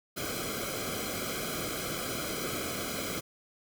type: noise with comb filter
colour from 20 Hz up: pink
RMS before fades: -35 dBFS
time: 0.16-3.21 s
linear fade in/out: 20 ms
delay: 1.1 ms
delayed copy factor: -1
effects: none